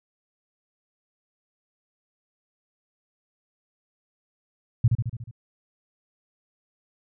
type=tone with echo; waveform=sine; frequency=116.54 Hz; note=A#2; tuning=in tune; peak=-13 dBFS; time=4.84-4.88 s; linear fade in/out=5 ms; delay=72 ms; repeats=6; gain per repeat=-4 dB; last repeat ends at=5.312 s; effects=none